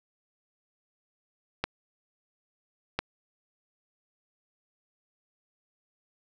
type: clicks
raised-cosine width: 0.3 ms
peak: -11 dBFS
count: 2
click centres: 1.64 / 2.99 s
effects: none